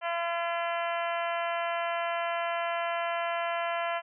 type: harmonic tone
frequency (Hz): 340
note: F4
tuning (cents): -46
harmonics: 2 / 3 / 4 / 5 / 6 / 7 / 8 / 9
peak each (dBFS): -31 / -35 / -37 / -39 / -41 / -42 / -43 / -44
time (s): 0.01-4.02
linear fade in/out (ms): 50
effects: none